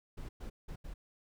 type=noise bursts at uneven times; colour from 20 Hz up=brown; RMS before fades=-43 dBFS; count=4; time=0.17-0.29 / 0.4-0.5 / 0.68-0.76 / 0.84-0.94 s; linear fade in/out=10 ms; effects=none